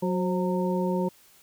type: harmonic tone with a mistuned harmonic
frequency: 183.6 Hz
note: F#3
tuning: 13 cents flat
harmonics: 1 / 2 / 3 / 5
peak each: -26 / -29 / -31 / -33 dBFS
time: 0.02-1.09 s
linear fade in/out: 10 ms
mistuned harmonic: 3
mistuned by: -57 cents
effects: white hiss -57 dBFS RMS until 1.42 s